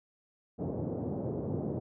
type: band-pass noise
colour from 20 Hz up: pink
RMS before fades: -35 dBFS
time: 0.58-1.8 s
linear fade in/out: 20 ms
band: 100 to 570 Hz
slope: 24 dB/octave
effects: none